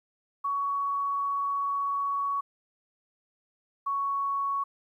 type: tone pair in turn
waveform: sine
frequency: 1121 / 1113.3 Hz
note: C#6 / C#6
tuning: +19 / +7 cents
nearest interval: unison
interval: 12 cents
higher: first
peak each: -26 dBFS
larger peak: neither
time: 0.44-2.41 / 3.86-4.64 s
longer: first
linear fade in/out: 10 ms
effects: 11-bit